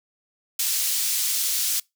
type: high-pass noise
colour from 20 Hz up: pink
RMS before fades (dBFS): -24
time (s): 0.59-1.8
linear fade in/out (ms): 5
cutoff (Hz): 5000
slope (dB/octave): 12
effects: noise-tail reverb RT60 0.2 s tail -25 dB re dry